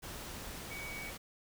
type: tone in noise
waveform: sine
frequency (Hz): 2257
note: C#7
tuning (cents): +31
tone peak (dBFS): -43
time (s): 0.7-1.11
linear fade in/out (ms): 20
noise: pink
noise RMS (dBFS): -45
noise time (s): 0.02-1.18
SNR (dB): -1
effects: none